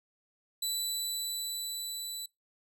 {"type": "tone with level ramp", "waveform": "20% pulse", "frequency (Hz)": 3972, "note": "B7", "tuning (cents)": 9, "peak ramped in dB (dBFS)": [-25, -32], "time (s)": [0.62, 2.26], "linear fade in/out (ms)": 5, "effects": ["noise-tail reverb RT60 0.2 s tail -24 dB re dry"]}